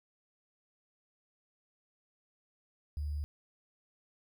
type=tone with sample-and-hold; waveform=sine; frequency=73.8 Hz; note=D2; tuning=9 cents sharp; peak=-33 dBFS; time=2.97-3.24 s; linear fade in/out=0 ms; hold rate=4900 Hz; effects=none